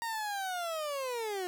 30% pulse linear sweep, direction down, 934 to 351.8 Hz, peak -31 dBFS, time 0.02-1.47 s, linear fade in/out 0 ms, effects none

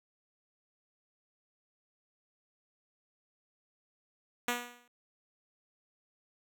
5% pulse tone with exponential decay, 242.4 Hz, B3, 32 cents flat, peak -16 dBFS, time 4.48-4.88 s, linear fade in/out 2 ms, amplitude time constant 85 ms, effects none

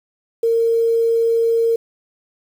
sine tone with quantisation, 459.3 Hz, A#4, 26 cents flat, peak -13 dBFS, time 0.43-1.76 s, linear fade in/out 5 ms, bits 7, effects none

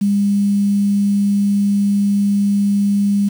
sine tone with quantisation, 201.7 Hz, G3, 50 cents sharp, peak -12 dBFS, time 0.01-3.29 s, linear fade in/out 10 ms, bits 6, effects none

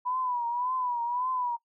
sine tone with vibrato, 983 Hz, B5, 8 cents flat, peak -27 dBFS, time 0.05-1.57 s, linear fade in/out 20 ms, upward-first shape triangle, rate 1.8 Hz, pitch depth 93 cents each way, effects noise-tail reverb RT60 0.1 s tail -22 dB re dry

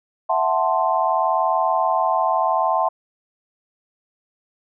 sine chord, F# half-diminished seventh, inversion third, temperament equal, 659.3 / 740 / 880 / 1046.5 Hz, E5 / F#5 / A5 / C6, 0 / 0 / 0 / 0 cents, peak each -22 dBFS, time 0.29-2.89 s, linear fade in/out 10 ms, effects none

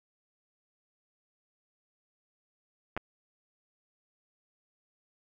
clicks, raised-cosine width 0.5 ms, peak -19 dBFS, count 2, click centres 2.966 / 2.975 s, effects none

